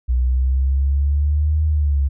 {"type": "exponential two-way sweep", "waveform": "sine", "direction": "up then down", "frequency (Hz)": [61.1, 77.78, 67.9], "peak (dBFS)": -14, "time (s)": [0.08, 2.09], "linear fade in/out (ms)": 20, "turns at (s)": 1.65, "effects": []}